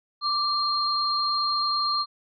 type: tone pair together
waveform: sine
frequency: 1174.7 / 4204 Hz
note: D6 / C8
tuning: 0 / +7 cents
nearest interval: octave + minor seventh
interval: 2207 cents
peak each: -25 dBFS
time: 0.21-2.06 s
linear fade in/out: 50 ms
effects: none